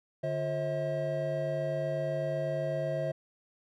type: tone cluster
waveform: triangle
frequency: 147.8 / 353.3 / 534 / 642 Hz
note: D3 / F4 / C5 / E5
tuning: +11 / +20 / +35 / -46 cents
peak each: -33 / -40 / -33 / -31 dBFS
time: 0.23-3.12 s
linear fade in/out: 10 ms
effects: none